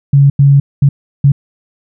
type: tone bursts at uneven times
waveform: sine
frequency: 140 Hz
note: C#3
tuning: 18 cents sharp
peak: -3 dBFS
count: 4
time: 0.13-0.3 / 0.39-0.6 / 0.82-0.89 / 1.24-1.32 s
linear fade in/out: 5 ms
effects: none